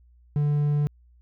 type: tone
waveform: triangle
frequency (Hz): 146.83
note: D3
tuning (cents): 0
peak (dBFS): -18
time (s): 0.36-0.87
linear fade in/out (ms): 0
effects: added 60 Hz sine -53 dBFS peak until 1.21 s